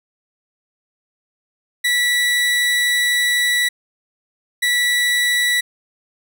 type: tone bursts at uneven times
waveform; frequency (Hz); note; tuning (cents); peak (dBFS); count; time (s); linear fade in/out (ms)
30% pulse; 1952; B6; -21; -12; 2; 1.84-3.69 / 4.62-5.61; 10
effects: none